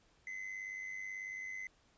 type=tone with amplitude modulation; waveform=triangle; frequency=2044 Hz; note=C7; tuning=41 cents flat; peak=-37 dBFS; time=0.27-1.67 s; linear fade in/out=2 ms; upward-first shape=sine; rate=98.3 Hz; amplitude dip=60%; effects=pink hiss -70 dBFS RMS until 1.97 s + resampled to 16000 Hz